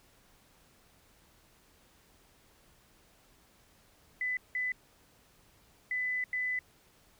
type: tone bursts at uneven times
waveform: sine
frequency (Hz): 2002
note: B6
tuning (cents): +23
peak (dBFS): -30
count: 4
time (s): 4.21-4.37 / 4.55-4.72 / 5.91-6.24 / 6.33-6.59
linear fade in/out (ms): 2
effects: pink hiss -64 dBFS RMS until 7.19 s